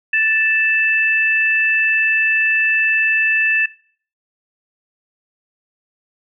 sine tone pair together, 1760 / 2639 Hz, A6 / E7, 0 / +1 cents, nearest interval perfect fifth, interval 701 cents, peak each -16 dBFS, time 0.13-3.66 s, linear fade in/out 5 ms, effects noise-tail reverb RT60 0.5 s tail -20 dB re dry

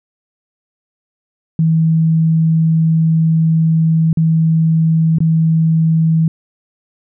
sine tone with dropouts, 161.5 Hz, E3, 35 cents flat, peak -9 dBFS, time 1.59-6.28 s, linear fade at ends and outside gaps 2 ms, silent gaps 4.13-4.172 / 5.185-5.204 s, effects none

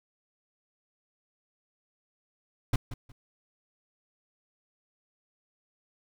brown noise with echo, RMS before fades -23 dBFS, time 2.73-2.76 s, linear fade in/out 5 ms, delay 180 ms, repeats 2, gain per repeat -13 dB, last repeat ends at 3.12 s, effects none

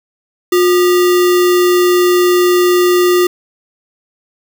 sine tone with sample-and-hold, 357.6 Hz, F4, 41 cents sharp, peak -7 dBFS, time 0.52-3.27 s, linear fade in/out 5 ms, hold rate 1575 Hz, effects none

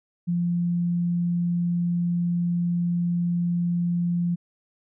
sine tone, 173.5 Hz, F3, 11 cents flat, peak -21 dBFS, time 0.27-4.36 s, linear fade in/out 20 ms, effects none

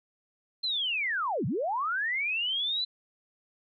sine linear two-way sweep, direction down then up, 4186 to 103.83 to 4056 Hz, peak -27 dBFS, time 0.63-2.85 s, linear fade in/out 10 ms, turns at 1.46 s, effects none

